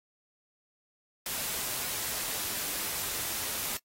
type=noise; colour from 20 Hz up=white; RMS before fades=-34 dBFS; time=1.26-3.77 s; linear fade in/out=2 ms; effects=noise-tail reverb RT60 0.1 s tail -22 dB re dry + AAC 48 kbps